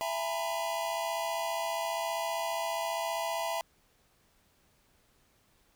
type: tone cluster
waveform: square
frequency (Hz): 667 / 823 / 924 / 999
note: E5 / G#5 / A#5 / B5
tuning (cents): +20 / -16 / -16 / +20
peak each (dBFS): -35 / -39 / -39 / -39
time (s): 0.01-3.61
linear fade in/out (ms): 0
effects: pink hiss -68 dBFS RMS until 5.75 s

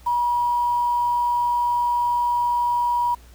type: tone with quantisation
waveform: sine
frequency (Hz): 963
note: B5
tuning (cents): -44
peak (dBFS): -18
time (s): 0.06-3.15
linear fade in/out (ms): 10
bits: 7
effects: added 60 Hz sine -45 dBFS peak until 3.34 s + pink hiss -53 dBFS RMS until 3.34 s

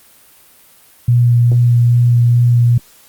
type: tone with vibrato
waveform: sine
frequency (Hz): 120.2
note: B2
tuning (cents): -46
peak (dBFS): -7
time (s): 1.08-2.78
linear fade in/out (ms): 5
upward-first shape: sine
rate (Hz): 2.4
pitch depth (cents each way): 11
effects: white hiss -46 dBFS RMS until 3.08 s + Opus 32 kbps

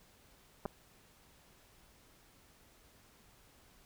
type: clicks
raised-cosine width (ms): 1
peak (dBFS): -24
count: 2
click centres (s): 0.654 / 0.659
effects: pink hiss -64 dBFS RMS until 3.85 s

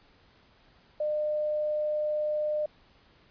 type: tone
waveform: sine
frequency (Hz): 604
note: D5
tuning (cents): +48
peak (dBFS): -26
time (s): 1-2.66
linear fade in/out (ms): 5
effects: pink hiss -61 dBFS RMS until 3.3 s + resampled to 11025 Hz

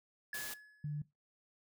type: tone with exponential decay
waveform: triangle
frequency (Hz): 1700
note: G#6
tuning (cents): +40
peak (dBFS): -36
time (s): 0.33-1.02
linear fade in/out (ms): 2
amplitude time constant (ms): 150
type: noise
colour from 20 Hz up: white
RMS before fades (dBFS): -44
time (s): 0.34-0.54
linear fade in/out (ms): 5
type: tone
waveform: sine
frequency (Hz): 148.2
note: D3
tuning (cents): +16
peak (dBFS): -36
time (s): 0.84-1.02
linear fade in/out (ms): 5
effects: noise-tail reverb RT60 0.2 s tail -19 dB re dry

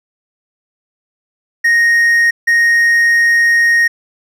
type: tone bursts at uneven times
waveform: triangle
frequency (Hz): 1864.7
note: A#6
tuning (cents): 0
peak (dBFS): -6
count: 2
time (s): 1.64-2.31 / 2.47-3.88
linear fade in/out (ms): 10
effects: none

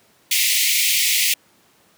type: high-pass noise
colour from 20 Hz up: pink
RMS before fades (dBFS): -18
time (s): 0.31-1.34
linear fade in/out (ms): 5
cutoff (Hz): 2000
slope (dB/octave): 96
effects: pink hiss -56 dBFS RMS until 1.97 s + high-pass 150 Hz 12 dB/octave

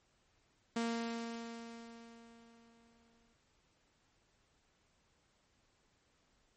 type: tone with exponential decay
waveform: sawtooth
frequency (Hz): 231.5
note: A#3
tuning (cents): -12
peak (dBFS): -29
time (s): 0.76-3.34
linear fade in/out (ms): 5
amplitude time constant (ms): 560
effects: pink hiss -74 dBFS RMS until 6.56 s + MP3 32 kbps

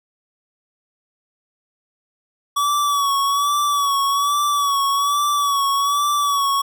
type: tone with vibrato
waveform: square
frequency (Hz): 1137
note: C#6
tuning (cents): +44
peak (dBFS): -17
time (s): 2.56-6.62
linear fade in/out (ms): 10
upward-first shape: sine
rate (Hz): 1.2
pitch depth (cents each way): 47
effects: none

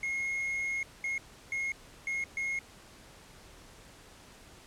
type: tone bursts at uneven times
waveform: triangle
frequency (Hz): 2156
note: C#7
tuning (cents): -49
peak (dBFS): -29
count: 5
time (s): 0.03-0.83 / 1.04-1.18 / 1.52-1.72 / 2.07-2.24 / 2.37-2.59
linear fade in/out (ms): 2
effects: pink hiss -54 dBFS RMS until 4.66 s + low-pass 10000 Hz 12 dB/octave

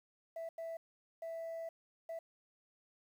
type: tone bursts at uneven times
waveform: sine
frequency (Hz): 659.3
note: E5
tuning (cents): 0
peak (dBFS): -38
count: 4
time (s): 0.36-0.49 / 0.58-0.77 / 1.22-1.69 / 2.09-2.19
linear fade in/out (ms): 5
effects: tanh soft clip ceiling -39 dBFS + 11-bit

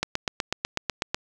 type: click train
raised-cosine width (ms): 0.2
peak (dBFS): -7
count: 10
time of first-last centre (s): 0.03-1.145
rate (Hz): 8.07
effects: none

